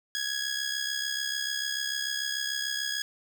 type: tone with amplitude modulation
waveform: 15% pulse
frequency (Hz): 1665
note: G#6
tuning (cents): +4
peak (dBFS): -20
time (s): 0.15-3.02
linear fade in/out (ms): 0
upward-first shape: sine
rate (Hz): 66.8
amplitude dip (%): 60
effects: none